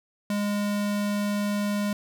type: tone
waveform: square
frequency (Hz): 205.3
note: G#3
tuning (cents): -20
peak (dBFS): -25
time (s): 0.3-1.93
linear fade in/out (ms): 2
effects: none